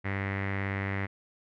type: tone with low-pass filter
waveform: sawtooth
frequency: 98 Hz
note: G2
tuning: in tune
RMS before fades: -32 dBFS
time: 0.04-1.07 s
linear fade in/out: 20 ms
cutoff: 2000 Hz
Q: 6
effects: none